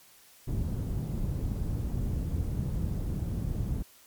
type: low-pass noise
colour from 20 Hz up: white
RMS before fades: -31 dBFS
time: 0.47-3.83 s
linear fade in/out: 10 ms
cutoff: 120 Hz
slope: 12 dB/octave
effects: white hiss -57 dBFS RMS until 4.06 s + MP3 96 kbps